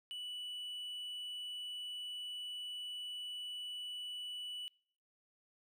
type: tone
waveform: triangle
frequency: 2960 Hz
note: F#7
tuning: in tune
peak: -40 dBFS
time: 0.11-4.68 s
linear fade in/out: 0 ms
effects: noise-tail reverb RT60 0.6 s tail -26 dB re dry